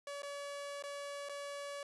sawtooth tone with dropouts, 569 Hz, C#5, 45 cents sharp, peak -38 dBFS, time 0.07-1.83 s, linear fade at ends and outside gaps 2 ms, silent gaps 0.221-0.231 / 0.825-0.837 / 1.288-1.294 s, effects resampled to 24000 Hz

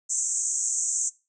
white band-pass noise, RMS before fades -27 dBFS, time 0.09-1.1 s, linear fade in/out 20 ms, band 6200 to 8100 Hz, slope 96 dB/octave, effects noise-tail reverb RT60 0.3 s tail -22 dB re dry

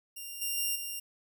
5% pulse tone with level steps, 2792 Hz, F7, 1 cent flat, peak -31 / -22 / -20 / -27 dBFS, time 0.16-1 s, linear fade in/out 10 ms, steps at 0.41 / 0.57 / 0.75 s, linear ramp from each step 10 ms, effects none

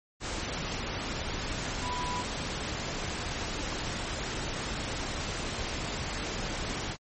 sine tone in noise, 987.8 Hz, B5, in tune, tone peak -33 dBFS, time 1.81-2.25 s, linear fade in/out 50 ms, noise pink, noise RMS -34 dBFS, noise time 0.2-6.97 s, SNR -2 dB, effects MP3 32 kbps

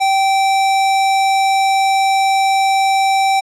square tone, 777 Hz, G5, 16 cents flat, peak -12 dBFS, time 0-3.41 s, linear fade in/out 20 ms, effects low-pass 8000 Hz 12 dB/octave

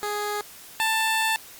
15% pulse tone pair in turn, 415.3 / 885.9 Hz, G#4 / A5, 0 / +12 cents, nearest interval octave + minor second, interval 1312 cents, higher second, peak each -20 / -15 dBFS, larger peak second, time 0.03-0.41 / 0.8-1.36 s, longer second, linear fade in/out 0 ms, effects white hiss -45 dBFS RMS until 1.59 s + Opus 48 kbps

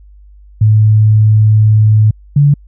sine tone pair in turn, 107.7 / 143.76 Hz, A2 / D3, -37 / -37 cents, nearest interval perfect fourth, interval 500 cents, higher second, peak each -4 dBFS, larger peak neither, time 0.61-2.11 / 2.36-2.54 s, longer first, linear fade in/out 5 ms, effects added 50 Hz sine -36 dBFS peak until 2.67 s

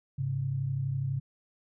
sine tone pair together, 103.83 / 135.92 Hz, G#2 / C#3, 0 / -34 cents, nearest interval perfect fourth, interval 466 cents, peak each -35 / -29 dBFS, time 0.18-1.2 s, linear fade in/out 10 ms, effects none

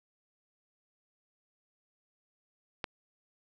click, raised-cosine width 0.3 ms, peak -17 dBFS, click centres 2.842 s, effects none

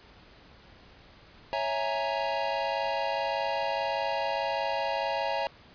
square chord, A# half-diminished seventh, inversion first, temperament equal, 554.4 / 659.3 / 830.6 / 932.3 Hz, C#5 / E5 / G#5 / A#5, 0 / 0 / 0 / 0 cents, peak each -34 dBFS, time 1.53-5.47 s, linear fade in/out 0 ms, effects pink hiss -54 dBFS RMS until 5.74 s + resampled to 11025 Hz

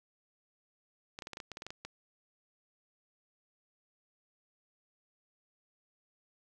clicks, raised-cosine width 0.2 ms, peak -25 dBFS, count 12, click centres 1.189 / 1.222 / 1.271 / 1.333 / 1.371 / 1.402 / 1.517 / 1.571 / 1.621 / 1.666 / 1.705 / 1.85 s, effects none

